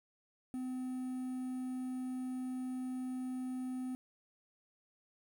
triangle tone with quantisation, 255.3 Hz, C4, 42 cents flat, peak -35 dBFS, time 0.54-3.95 s, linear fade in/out 0 ms, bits 10, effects none

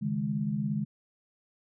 sine chord, C# suspended second, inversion none, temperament equal, 138.59 / 155.56 / 207.7 Hz, C#3 / D#3 / G#3, 0 / 0 / 0 cents, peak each -34 / -33 / -30 dBFS, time 0.01-0.85 s, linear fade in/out 20 ms, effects none

